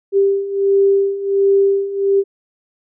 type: beating tone pair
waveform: sine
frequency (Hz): 393.8 / 395.2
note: G4 / G4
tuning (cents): +8 / +14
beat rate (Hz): 1.4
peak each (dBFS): -17 / -13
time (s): 0.12-2.24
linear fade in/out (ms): 50
effects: none